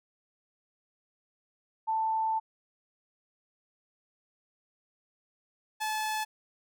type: tone pair in turn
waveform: sine / sawtooth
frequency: 885 / 863.8 Hz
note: A5 / A5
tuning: +10 / -32 cents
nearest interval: unison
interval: 42 cents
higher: first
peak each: -26 dBFS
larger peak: neither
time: 1.87-2.4 / 5.8-6.25 s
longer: first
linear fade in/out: 20 ms
effects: none